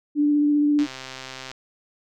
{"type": "tone with vibrato", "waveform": "sine", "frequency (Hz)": 293.7, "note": "D4", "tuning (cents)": 0, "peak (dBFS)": -16, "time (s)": [0.15, 0.87], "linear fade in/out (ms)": 50, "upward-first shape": "sine", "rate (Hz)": 15, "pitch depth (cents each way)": 13}
{"type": "click train", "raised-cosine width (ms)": 0.2, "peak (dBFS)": -18, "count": 96, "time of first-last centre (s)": [0.79, 1.515], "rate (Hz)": 131}
{"effects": []}